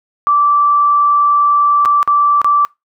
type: tone with dropouts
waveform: sine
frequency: 1165 Hz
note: D6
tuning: 14 cents flat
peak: -8 dBFS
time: 0.27-2.65 s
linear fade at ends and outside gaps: 0 ms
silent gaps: 1.851-1.857 / 2.029-2.076 / 2.416-2.445 s
effects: noise-tail reverb RT60 0.2 s tail -24 dB re dry